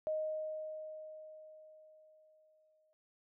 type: tone with exponential decay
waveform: sine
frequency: 622.3 Hz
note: D#5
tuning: in tune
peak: -32 dBFS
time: 0.07-2.93 s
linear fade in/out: 0 ms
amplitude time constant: 620 ms
effects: none